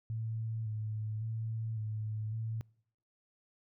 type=tone with vibrato; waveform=sine; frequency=110 Hz; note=A2; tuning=in tune; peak=-34 dBFS; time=0.1-2.61 s; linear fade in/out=0 ms; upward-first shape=square; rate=0.9 Hz; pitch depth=30 cents each way; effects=noise-tail reverb RT60 0.7 s tail -26 dB re dry